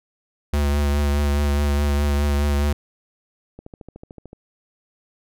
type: tone with vibrato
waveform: square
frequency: 72.2 Hz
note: D2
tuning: 29 cents flat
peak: -18 dBFS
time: 0.53-2.73 s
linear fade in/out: 5 ms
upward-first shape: triangle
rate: 4.8 Hz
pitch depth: 30 cents each way
type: click train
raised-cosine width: 2 ms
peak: -25 dBFS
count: 11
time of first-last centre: 3.59-4.331 s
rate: 13.5 Hz
effects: none